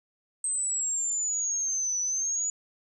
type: exponential two-way sweep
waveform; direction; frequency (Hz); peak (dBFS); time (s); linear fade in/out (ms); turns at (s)
sine; down then up; 8300 to 5920 to 6930; -26; 0.44-2.5; 2; 2
effects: none